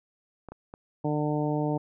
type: clicks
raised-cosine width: 1 ms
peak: -27 dBFS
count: 3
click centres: 0.487 / 0.52 / 0.739 s
type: harmonic tone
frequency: 149.7 Hz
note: D3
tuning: 33 cents sharp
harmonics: 1 / 2 / 3 / 4 / 5 / 6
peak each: -29 / -29 / -33 / -34 / -36 / -37 dBFS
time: 1.04-1.78 s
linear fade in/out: 10 ms
effects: none